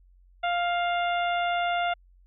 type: harmonic tone with a mistuned harmonic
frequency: 698.5 Hz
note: F5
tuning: in tune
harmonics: 1 / 2 / 3 / 4 / 5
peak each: -25 / -31 / -35 / -37 / -39 dBFS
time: 0.43-1.94 s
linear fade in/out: 10 ms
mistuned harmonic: 3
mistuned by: +16 cents
effects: added 45 Hz sine -54 dBFS peak until 2.26 s